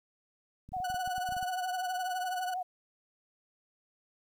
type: clicks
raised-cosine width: 5 ms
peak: -36 dBFS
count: 12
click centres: 0.69 / 0.721 / 0.767 / 0.802 / 0.901 / 0.944 / 1.076 / 1.181 / 1.29 / 1.323 / 1.367 / 1.428 s
type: tone with vibrato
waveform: sine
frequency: 734 Hz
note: F#5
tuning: 14 cents flat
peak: -32 dBFS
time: 0.73-2.63 s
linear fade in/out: 10 ms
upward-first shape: triangle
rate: 12 Hz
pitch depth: 57 cents each way
type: tone with tremolo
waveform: sawtooth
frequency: 1480 Hz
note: F#6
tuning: in tune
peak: -32 dBFS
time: 0.84-2.54 s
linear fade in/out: 5 ms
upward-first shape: triangle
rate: 19 Hz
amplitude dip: 90%
effects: 11-bit